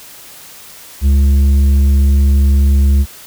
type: tone with tanh clipping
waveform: sine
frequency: 69.4 Hz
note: C#2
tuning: 3 cents sharp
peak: -8 dBFS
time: 1.01-3.06 s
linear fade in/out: 50 ms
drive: 7 dB
effects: white hiss -36 dBFS RMS until 3.26 s